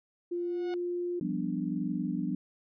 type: tone with pitch glide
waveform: sine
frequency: 348.7 to 351.9 Hz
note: F4 to F4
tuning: -3 to +13 cents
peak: -30 dBFS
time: 0.31-1.2 s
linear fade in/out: 10 ms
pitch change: +16 cents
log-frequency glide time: 0.49-0.76 s
type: tone with exponential growth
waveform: sawtooth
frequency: 729 Hz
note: F#5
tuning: 26 cents flat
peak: -35 dBFS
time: 0.33-0.74 s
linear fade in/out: 0 ms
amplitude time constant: 89 ms
type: chord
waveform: sine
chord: G dominant seventh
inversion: third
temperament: equal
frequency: 174.61 / 196 / 246.9 / 293.7 Hz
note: F3 / G3 / B3 / D4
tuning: 0 / 0 / 0 / 0 cents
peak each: -35 dBFS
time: 1.21-2.35 s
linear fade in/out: 2 ms
effects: resampled to 11025 Hz